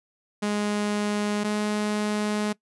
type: tone pair in turn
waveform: sawtooth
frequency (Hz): 207.7 / 210.1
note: G#3 / G#3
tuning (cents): 0 / +20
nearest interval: unison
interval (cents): 20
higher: second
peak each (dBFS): -20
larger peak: neither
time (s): 0.42-1.44 / 1.44-2.53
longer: second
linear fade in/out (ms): 10
effects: noise-tail reverb RT60 0.1 s tail -21 dB re dry + resampled to 24000 Hz